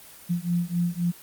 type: beating tone pair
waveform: sine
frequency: 171.8 / 175.6 Hz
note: F3 / F3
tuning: -28 / +10 cents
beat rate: 3.8 Hz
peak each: -26 dBFS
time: 0.29-1.12 s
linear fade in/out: 20 ms
effects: white hiss -47 dBFS RMS until 1.22 s + Opus 24 kbps